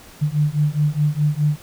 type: beating tone pair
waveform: sine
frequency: 146.83 / 151.63 Hz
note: D3 / D#3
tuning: 0 / -44 cents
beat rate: 4.8 Hz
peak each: -19 dBFS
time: 0.21-1.58 s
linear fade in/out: 20 ms
effects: pink hiss -44 dBFS RMS until 1.62 s